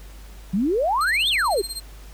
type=exponential two-way sweep; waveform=sine; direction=up then down; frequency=175.1 to 3729 to 355.3 Hz; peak=-18 dBFS; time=0.53-1.62 s; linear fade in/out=10 ms; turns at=1.29 s
type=tone with tremolo; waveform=25% pulse; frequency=4186 Hz; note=C8; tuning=in tune; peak=-22 dBFS; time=1.01-1.8 s; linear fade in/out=0 ms; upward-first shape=sine; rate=16 Hz; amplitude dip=85%
effects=added 50 Hz sine -39 dBFS peak until 2.13 s + pink hiss -49 dBFS RMS until 2.13 s